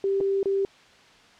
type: tone with dropouts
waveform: sine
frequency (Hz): 392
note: G4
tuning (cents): 0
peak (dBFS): -21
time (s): 0.04-0.65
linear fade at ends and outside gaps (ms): 1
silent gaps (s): 0.204-0.209 / 0.43-0.457
effects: white hiss -53 dBFS RMS until 1.39 s + low-pass 4000 Hz 12 dB/octave